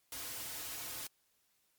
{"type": "noise with comb filter", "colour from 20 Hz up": "white", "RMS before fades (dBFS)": -43, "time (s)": [0.12, 1.07], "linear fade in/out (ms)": 2, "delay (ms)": 5.1, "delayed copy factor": -1, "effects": ["white hiss -75 dBFS RMS until 1.78 s", "MP3 96 kbps"]}